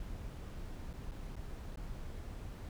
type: noise with dropouts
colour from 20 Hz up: brown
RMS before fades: -44 dBFS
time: 0-2.69 s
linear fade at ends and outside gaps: 2 ms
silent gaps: 0.931-0.936 / 1.112-1.117 / 1.357-1.364 / 1.759-1.772 s
effects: none